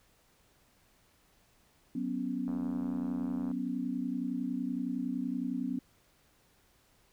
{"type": "chord", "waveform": "sine", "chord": "F# suspended fourth", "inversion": "none", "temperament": "just", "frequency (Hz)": [185, 246.7, 277.5], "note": ["F#3", "B3", "C#4"], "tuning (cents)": [0, -2, 2], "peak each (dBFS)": [-39, -34, -36], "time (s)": [1.95, 5.79], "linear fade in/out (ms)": 5}
{"type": "click train", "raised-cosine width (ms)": 1, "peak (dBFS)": -34, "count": 89, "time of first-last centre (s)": [2.48, 3.514], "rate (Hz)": 85.1}
{"effects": ["pink hiss -67 dBFS RMS until 7.12 s"]}